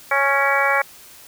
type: harmonic tone with a mistuned harmonic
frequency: 277.2 Hz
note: C#4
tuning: in tune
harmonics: 2 / 3 / 4 / 5 / 6 / 7 / 8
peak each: -23 / -23 / -23 / -23 / -23 / -23 / -23 dBFS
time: 0.11-0.82 s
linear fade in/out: 5 ms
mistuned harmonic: 8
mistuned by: +40 cents
effects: white hiss -44 dBFS RMS until 1.27 s